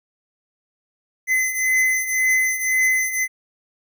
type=beating tone pair; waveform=square; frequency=2037 / 2038.9 Hz; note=C7 / C7; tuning=-47 / -45 cents; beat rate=1.9 Hz; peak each=-24 / -19 dBFS; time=1.27-3.28 s; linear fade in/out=50 ms; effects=none